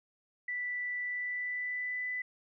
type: tone with pitch glide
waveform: sine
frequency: 1973 to 1995.9 Hz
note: B6 to B6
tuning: -2 to +18 cents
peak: -33 dBFS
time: 0.48-2.22 s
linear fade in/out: 5 ms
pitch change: +20 cents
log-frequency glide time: 1.01-2.1 s
effects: none